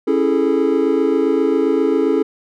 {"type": "chord", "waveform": "triangle", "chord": "A major seventh", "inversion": "first", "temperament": "just", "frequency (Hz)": [275, 330, 412.5, 440], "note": ["C#4", "E4", "G#4", "A4"], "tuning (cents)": [-14, 2, -12, 0], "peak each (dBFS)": -17, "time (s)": [0.07, 2.23], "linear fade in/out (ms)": 10, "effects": []}